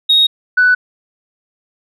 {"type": "tone pair in turn", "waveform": "sine", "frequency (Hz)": [3754, 1489.8], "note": ["A#7", "F#6"], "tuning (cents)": [11, 11], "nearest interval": "octave + major third", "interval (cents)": 1600, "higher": "first", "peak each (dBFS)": -6, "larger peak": "neither", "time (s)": [[0.09, 0.27], [0.57, 0.75]], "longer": "neither", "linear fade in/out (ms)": 10, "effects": ["tanh soft clip ceiling -3 dBFS"]}